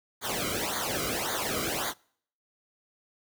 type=noise with flanger; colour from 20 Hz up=pink; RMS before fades=-31 dBFS; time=0.21-1.94 s; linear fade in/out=50 ms; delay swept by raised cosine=0.37 to 1.16 ms; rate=1.8 Hz; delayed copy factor=-1; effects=noise-tail reverb RT60 0.6 s tail -26 dB re dry